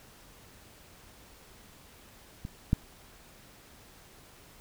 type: clicks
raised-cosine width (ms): 5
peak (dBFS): -25 / -11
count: 2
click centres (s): 2.451 / 2.731
effects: pink hiss -55 dBFS RMS until 4.6 s